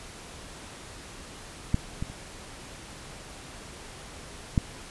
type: clicks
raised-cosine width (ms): 5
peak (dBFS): -10 / -18 / -29 / -9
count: 4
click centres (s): 1.744 / 2.025 / 2.1 / 4.578
effects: pink hiss -44 dBFS RMS until 4.9 s + resampled to 24000 Hz